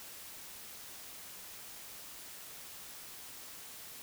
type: silence
effects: white hiss -49 dBFS RMS until 4.02 s